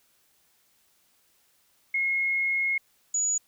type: tone pair in turn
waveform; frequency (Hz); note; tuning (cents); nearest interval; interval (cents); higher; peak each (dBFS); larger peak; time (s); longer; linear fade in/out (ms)
sine; 2160 / 6858; C#7 / A8; -45 / -45; octave + minor sixth; 2000; second; -23; neither; 1.94-2.78 / 3.14-3.38; first; 5
effects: white hiss -66 dBFS RMS until 3.47 s